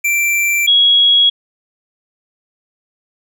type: tone pair in turn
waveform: square / sine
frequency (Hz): 2349 / 3322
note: D7 / G#7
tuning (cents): 0 / 0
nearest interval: tritone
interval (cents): 600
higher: second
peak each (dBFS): -13 / -7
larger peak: second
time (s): 0.04-0.67 / 0.67-1.3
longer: neither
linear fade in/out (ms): 10
effects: none